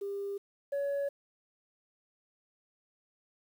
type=tone pair in turn; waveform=sine; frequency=400 / 562.8 Hz; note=G4 / C#5; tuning=+35 / +26 cents; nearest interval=tritone; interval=591 cents; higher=second; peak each=-33 / -27 dBFS; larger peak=second; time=0.01-0.38 / 0.72-1.09 s; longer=neither; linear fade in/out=10 ms; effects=tanh soft clip ceiling -29 dBFS + 10-bit